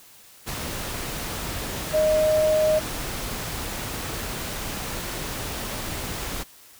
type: tone in noise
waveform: sine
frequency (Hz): 620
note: D#5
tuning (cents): -6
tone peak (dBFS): -17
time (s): 1.93-2.8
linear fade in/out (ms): 20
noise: pink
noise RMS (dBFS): -31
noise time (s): 0.46-6.44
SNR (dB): +11
effects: white hiss -50 dBFS RMS until 6.79 s